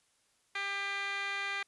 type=tone with band-pass filter; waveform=15% pulse; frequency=398.2 Hz; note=G4; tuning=27 cents sharp; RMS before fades=-36 dBFS; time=0.55-1.63 s; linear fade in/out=5 ms; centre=2400 Hz; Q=6.3; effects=white hiss -72 dBFS RMS until 1.67 s + resampled to 24000 Hz